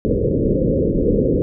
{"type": "low-pass noise", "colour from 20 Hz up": "white", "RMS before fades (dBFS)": -17, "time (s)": [0.05, 1.42], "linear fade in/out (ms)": 0, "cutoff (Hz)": 540, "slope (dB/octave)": 96, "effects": []}